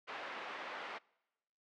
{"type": "band-pass noise", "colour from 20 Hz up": "white", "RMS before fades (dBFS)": -45, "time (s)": [0.07, 0.99], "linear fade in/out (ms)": 20, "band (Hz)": [450, 1900], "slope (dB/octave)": 12, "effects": ["noise-tail reverb RT60 1.0 s tail -26 dB re dry", "low-pass 4000 Hz 12 dB/octave"]}